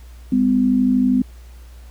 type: tone pair together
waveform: sine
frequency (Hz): 201.8 / 254.3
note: G#3 / C4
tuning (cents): -49 / -49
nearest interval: major third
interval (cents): 400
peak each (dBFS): -19 / -14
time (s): 0.32-1.22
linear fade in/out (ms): 5
effects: added 60 Hz sine -37 dBFS peak until 1.9 s + pink hiss -52 dBFS RMS until 1.9 s